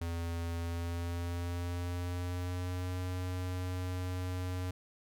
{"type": "tone with pitch glide", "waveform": "square", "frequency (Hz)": [84.5, 91.09], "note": ["E2", "F#2"], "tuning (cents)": [43, -27], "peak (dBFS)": -35, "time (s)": [0.01, 4.71], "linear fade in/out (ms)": 5, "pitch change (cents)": 130, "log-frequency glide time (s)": [0.57, 3], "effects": []}